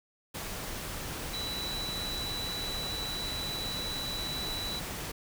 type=tone in noise; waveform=sine; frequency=3951 Hz; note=B7; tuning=in tune; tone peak=-35 dBFS; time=1.33-4.8 s; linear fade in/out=10 ms; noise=pink; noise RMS=-38 dBFS; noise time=0.34-5.12 s; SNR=0 dB; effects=none

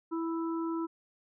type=harmonic tone; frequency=329.6 Hz; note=E4; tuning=in tune; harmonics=1 / 3 / 4; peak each=-31 / -41 / -43 dBFS; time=0.11-0.87 s; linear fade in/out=20 ms; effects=none

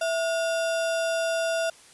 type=tone with sample-and-hold; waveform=sine; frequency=660 Hz; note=E5; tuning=2 cents sharp; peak=-23 dBFS; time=0.01-1.7 s; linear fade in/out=5 ms; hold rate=2100 Hz; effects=white hiss -52 dBFS RMS until 1.93 s + resampled to 24000 Hz

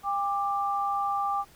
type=tone pair together; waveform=sine; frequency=802 / 1180.2 Hz; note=G5 / D6; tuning=+39 / +8 cents; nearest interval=perfect fifth; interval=669 cents; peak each=-28 dBFS; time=0.03-1.45 s; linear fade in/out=50 ms; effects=pink hiss -56 dBFS RMS until 1.55 s

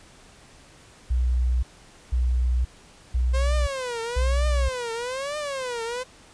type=tone bursts; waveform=sine; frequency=61.74 Hz; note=B1; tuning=in tune; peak=-19 dBFS; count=4; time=1.1-4.69 s; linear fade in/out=10 ms; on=530 ms; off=490 ms
type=tone with vibrato; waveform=sawtooth; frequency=523.3 Hz; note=C5; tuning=in tune; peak=-24 dBFS; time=3.33-6.04 s; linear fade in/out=20 ms; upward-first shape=triangle; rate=1.1 Hz; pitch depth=260 cents each way
effects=pink hiss -51 dBFS RMS until 6.33 s + resampled to 22050 Hz

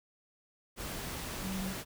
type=tone in noise; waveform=sine; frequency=190 Hz; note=F#3; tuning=46 cents sharp; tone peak=-35 dBFS; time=1.41-1.75 s; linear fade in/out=50 ms; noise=pink; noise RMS=-40 dBFS; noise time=0.76-1.85 s; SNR=+2 dB; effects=none

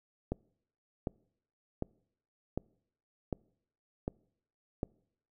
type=click train; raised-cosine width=2 ms; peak=-19 dBFS; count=7; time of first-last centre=0.32-4.831 s; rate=1.33 Hz; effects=noise-tail reverb RT60 0.7 s tail -26 dB re dry

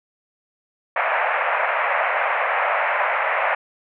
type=band-pass noise; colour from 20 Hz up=pink; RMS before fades=-21 dBFS; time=0.96-3.55 s; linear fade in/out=5 ms; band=570 to 2400 Hz; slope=48 dB/octave; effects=none

